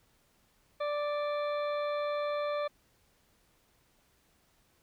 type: harmonic tone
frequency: 587.3 Hz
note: D5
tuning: in tune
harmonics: 1 / 2 / 3 / 4 / 6 / 7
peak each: -31 / -37 / -47 / -46 / -49 / -54 dBFS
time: 0.8-2.68 s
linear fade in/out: 10 ms
effects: pink hiss -69 dBFS RMS until 4.82 s